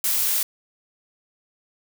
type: noise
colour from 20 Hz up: blue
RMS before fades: -22 dBFS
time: 0.04-0.43 s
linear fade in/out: 2 ms
effects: none